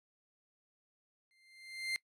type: tone with exponential growth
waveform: 30% pulse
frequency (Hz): 2093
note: C7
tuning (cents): 0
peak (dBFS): -29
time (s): 1.31-1.96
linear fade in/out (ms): 0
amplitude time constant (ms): 140
effects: noise-tail reverb RT60 0.1 s tail -21 dB re dry + low-pass 10000 Hz 12 dB/octave